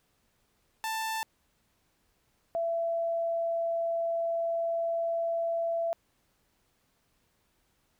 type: tone pair in turn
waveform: sawtooth / sine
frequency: 886 / 669.9 Hz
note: A5 / E5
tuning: +12 / +28 cents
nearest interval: perfect fourth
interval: 484 cents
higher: first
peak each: -27 dBFS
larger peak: neither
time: 0.84-1.23 / 2.55-5.93 s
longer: second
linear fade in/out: 0 ms
effects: pink hiss -72 dBFS RMS until 7.99 s